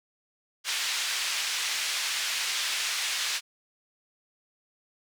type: band-pass noise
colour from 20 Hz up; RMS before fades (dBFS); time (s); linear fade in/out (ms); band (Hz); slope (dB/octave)
pink; -30; 0.64-3.41; 50; 2200 to 6700; 12
effects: none